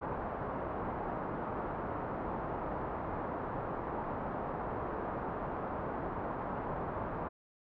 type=low-pass noise; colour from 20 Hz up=white; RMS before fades=-38 dBFS; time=0.01-7.29 s; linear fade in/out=20 ms; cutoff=1100 Hz; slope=24 dB/octave; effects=none